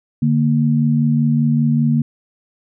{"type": "tone pair together", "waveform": "sine", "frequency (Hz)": [147.2, 232.3], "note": ["D3", "A#3"], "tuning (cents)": [4, -6], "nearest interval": "minor sixth", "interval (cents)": 790, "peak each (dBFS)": -15, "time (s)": [0.22, 2.02], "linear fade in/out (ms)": 5, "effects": []}